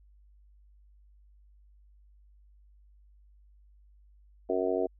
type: harmonic tone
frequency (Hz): 92.7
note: F#2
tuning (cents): +4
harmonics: 3 / 4 / 5 / 6 / 7 / 8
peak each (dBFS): -35 / -31 / -31 / -40 / -32 / -41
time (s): 4.49-4.87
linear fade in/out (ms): 10
effects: added 50 Hz sine -56 dBFS peak until 4.99 s